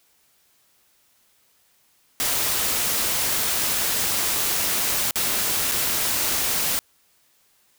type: noise with dropouts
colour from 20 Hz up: white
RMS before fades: -23 dBFS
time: 2.2-6.79 s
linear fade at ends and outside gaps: 0 ms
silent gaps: 5.109-5.157 / 5.714-5.719 s
effects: white hiss -62 dBFS RMS until 7.78 s

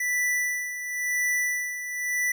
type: tone with tremolo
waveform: square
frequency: 1975.5 Hz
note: B6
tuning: in tune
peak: -23 dBFS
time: 0-2.32 s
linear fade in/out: 5 ms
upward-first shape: sine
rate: 0.96 Hz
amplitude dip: 65%
effects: none

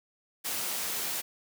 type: high-pass noise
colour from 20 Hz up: white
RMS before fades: -33 dBFS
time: 0.44-1.22 s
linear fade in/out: 20 ms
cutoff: 150 Hz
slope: 12 dB/octave
effects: none

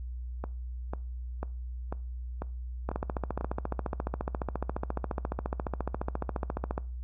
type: two click trains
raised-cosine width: 1 ms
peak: -20 / -17 dBFS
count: 7 / 57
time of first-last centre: 0.44-3.41 / 2.89-6.779 s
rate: 2.02 / 14.4 Hz
effects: noise-tail reverb RT60 0.4 s tail -22 dB re dry + added 61 Hz sine -35 dBFS peak until 7.03 s

